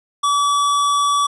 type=tone; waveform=square; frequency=1147 Hz; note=D6; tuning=41 cents flat; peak=-15 dBFS; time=0.23-1.27 s; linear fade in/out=10 ms; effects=resampled to 24000 Hz